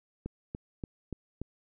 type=click train; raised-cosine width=3 ms; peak=-23 dBFS; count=5; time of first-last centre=0.26-1.416 s; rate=3.46 Hz; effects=none